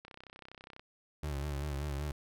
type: click train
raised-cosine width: 0.3 ms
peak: -33 dBFS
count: 25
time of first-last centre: 0.05-0.795 s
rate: 32.2 Hz
type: tone with vibrato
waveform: 30% pulse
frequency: 71.8 Hz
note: D2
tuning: 39 cents flat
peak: -32 dBFS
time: 1.23-2.12 s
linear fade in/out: 5 ms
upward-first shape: sine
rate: 5.2 Hz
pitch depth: 77 cents each way
effects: none